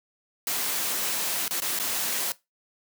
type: noise with dropouts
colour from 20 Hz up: white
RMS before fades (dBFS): -28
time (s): 0.47-2.32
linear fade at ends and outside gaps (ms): 1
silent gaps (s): 1.48-1.509 / 1.602-1.62 / 1.789-1.798
effects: noise-tail reverb RT60 0.2 s tail -19 dB re dry + high-pass 200 Hz 12 dB/octave